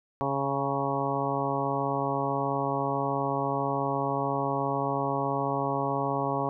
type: harmonic tone with a mistuned harmonic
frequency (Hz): 138.59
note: C#3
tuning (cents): 0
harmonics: 1 / 2 / 3 / 4 / 5 / 6 / 7 / 8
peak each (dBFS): -34 / -34 / -34 / -34 / -34 / -34 / -34 / -34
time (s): 0.21-6.49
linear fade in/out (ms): 0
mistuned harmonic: 7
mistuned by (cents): -25
effects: none